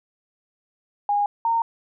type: tone pair in turn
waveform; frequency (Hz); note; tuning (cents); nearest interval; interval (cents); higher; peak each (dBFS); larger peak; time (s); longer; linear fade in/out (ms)
sine; 819 / 918.9; G#5 / A#5; -24 / -25; major second; 199; second; -18; neither; 1.09-1.26 / 1.45-1.62; neither; 2
effects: none